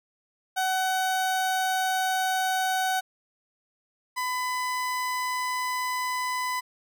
30% pulse tone pair in turn, 752 / 1003.8 Hz, F#5 / B5, +28 / +28 cents, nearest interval perfect fourth, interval 500 cents, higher second, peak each -21 / -24 dBFS, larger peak first, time 0.56-3.01 / 4.16-6.61 s, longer neither, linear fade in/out 20 ms, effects none

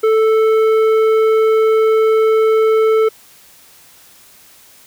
triangle tone with tanh clipping, 440 Hz, A4, in tune, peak -11 dBFS, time 0.03-3.09 s, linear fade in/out 10 ms, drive 14 dB, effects white hiss -45 dBFS RMS until 4.86 s

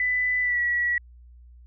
sine tone with pitch glide, 1995 to 1932.6 Hz, B6 to B6, +17 to -38 cents, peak -21 dBFS, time 0-0.98 s, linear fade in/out 2 ms, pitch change -55 cents, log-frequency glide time 0.41-0.6 s, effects added 60 Hz sine -46 dBFS peak until 1.66 s

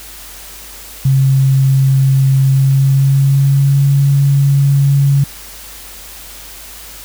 sine tone with pitch glide, 134.5 to 139.48 Hz, C3 to C#3, +48 to +11 cents, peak -7 dBFS, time 1.05-5.24 s, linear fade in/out 5 ms, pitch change +63 cents, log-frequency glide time 2.44-3.9 s, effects added 50 Hz sine -39 dBFS peak until 7.04 s + white hiss -33 dBFS RMS until 7.04 s

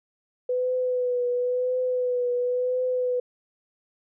sine tone with vibrato, 498 Hz, B4, 14 cents sharp, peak -22 dBFS, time 0.49-3.2 s, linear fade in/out 5 ms, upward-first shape triangle, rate 0.96 Hz, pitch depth 35 cents each way, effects none

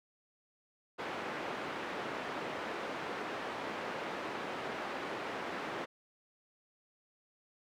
pink band-pass noise, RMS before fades -40 dBFS, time 0.98-5.86 s, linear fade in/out 20 ms, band 330 to 2100 Hz, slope 12 dB/octave, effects none

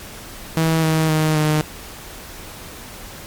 sawtooth tone with pitch steps, 161.6 / 158.73 / 155.92 / 153.15 Hz, E3 / D#3 / D#3 / D#3, -34 / +35 / +4 / -27 cents, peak -11 dBFS, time 0.57-1.61 s, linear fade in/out 0 ms, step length 260 ms, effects pink hiss -36 dBFS RMS until 3.26 s + MP3 96 kbps

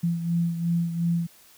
sine beating tone pair, 169.3 / 172.1 Hz, E3 / F3, +46 / -25 cents, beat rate 2.8 Hz, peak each -23 / -30 dBFS, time 0.03-1.27 s, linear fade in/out 10 ms, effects white hiss -54 dBFS RMS until 1.57 s

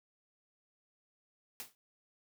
white noise with exponential decay, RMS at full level -40 dBFS, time 1.6-1.75 s, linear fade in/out 0 ms, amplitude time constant 32 ms, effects high-pass 80 Hz 12 dB/octave

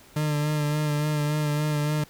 40% pulse tone with vibrato, 149.8 Hz, D3, 35 cents sharp, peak -22 dBFS, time 0.16-2.04 s, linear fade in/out 5 ms, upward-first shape sine, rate 3.5 Hz, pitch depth 28 cents each way, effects pink hiss -52 dBFS RMS until 2.09 s

